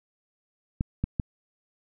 clicks, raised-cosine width 5 ms, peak -13 dBFS, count 3, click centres 0.809 / 1.04 / 1.198 s, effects none

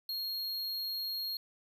square tone, 4265 Hz, C8, 32 cents sharp, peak -35 dBFS, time 0.09-1.37 s, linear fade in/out 2 ms, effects 12-bit

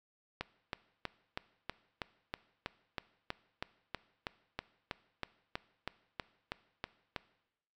click train, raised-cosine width 0.3 ms, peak -20 dBFS, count 22, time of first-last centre 0.41-7.162 s, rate 3.11 Hz, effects noise-tail reverb RT60 0.9 s tail -19 dB re dry

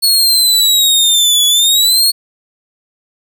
sawtooth exponential two-way sweep, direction down then up, 4371 to 3395 to 4371 Hz, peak -5 dBFS, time 0.02-2.12 s, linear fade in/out 20 ms, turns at 1.46 s, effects none

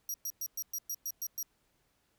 20% pulse tone bursts, 5730 Hz, F8, 44 cents sharp, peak -29 dBFS, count 9, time 0.09-1.429 s, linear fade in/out 2 ms, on 51 ms, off 110 ms, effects pink hiss -74 dBFS RMS until 2.18 s

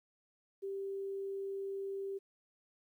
sine tone, 392 Hz, G4, in tune, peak -37 dBFS, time 0.62-2.19 s, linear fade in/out 20 ms, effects 12-bit

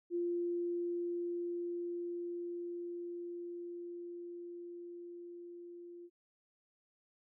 sine tone with level ramp, 347.4 Hz, F4, 9 cents flat, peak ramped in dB -32 to -48 dBFS, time 0.1-6.1 s, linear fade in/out 50 ms, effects none

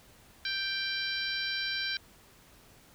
harmonic tone with a mistuned harmonic, 784 Hz, G5, in tune, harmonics 2 / 3 / 4 / 5 / 6 / 7, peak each -35 / -39 / -40 / -36 / -39 / -43 dBFS, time 0.45-1.97 s, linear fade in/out 2 ms, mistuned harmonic 5, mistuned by +22 cents, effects pink hiss -58 dBFS RMS until 2.94 s

